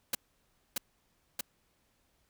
white noise with echo, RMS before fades -30 dBFS, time 0.13-0.15 s, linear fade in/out 5 ms, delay 630 ms, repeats 2, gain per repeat -2 dB, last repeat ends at 1.41 s, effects pink hiss -73 dBFS RMS until 2.29 s

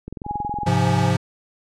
click train, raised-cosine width 3 ms, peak -19 dBFS, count 14, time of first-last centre 0.08-0.679 s, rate 21.7 Hz
sine tone with tremolo, 830.6 Hz, G#5, in tune, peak -21 dBFS, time 0.24-1.13 s, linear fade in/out 50 ms, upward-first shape sine, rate 19 Hz, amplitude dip 75%
square chord, F minor, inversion first, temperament equal with one note detuned, 103.83 / 132.1 / 174.61 Hz, Ab2 / C3 / F3, 0 / +17 / 0 cents, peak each -22 dBFS, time 0.66-1.17 s, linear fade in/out 10 ms
effects low-pass 8000 Hz 12 dB/octave

